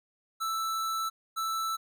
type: tone pair in turn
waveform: square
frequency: 1321 / 1321 Hz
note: E6 / E6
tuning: +3 / +3 cents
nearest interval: unison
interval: 0 cents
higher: neither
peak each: -30 / -30 dBFS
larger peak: neither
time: 0.4-1.1 / 1.36-1.77 s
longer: first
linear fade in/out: 20 ms
effects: none